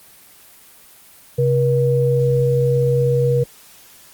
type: tone pair together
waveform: sine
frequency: 133.3 / 479.3 Hz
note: C3 / A#4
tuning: +33 / +48 cents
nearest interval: octave + minor seventh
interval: 2215 cents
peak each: -16 dBFS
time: 1.38-3.44 s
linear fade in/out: 10 ms
effects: white hiss -46 dBFS RMS until 4.13 s + Opus 24 kbps